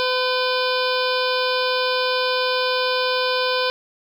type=harmonic tone with a mistuned harmonic; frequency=507 Hz; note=B4; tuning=45 cents sharp; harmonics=1 / 2 / 3 / 5 / 6 / 7 / 8 / 9 / 10; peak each=-22 / -25 / -27 / -29 / -30 / -30 / -31 / -32 / -32 dBFS; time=0-3.7 s; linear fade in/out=0 ms; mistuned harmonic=5; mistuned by=-68 cents; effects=8-bit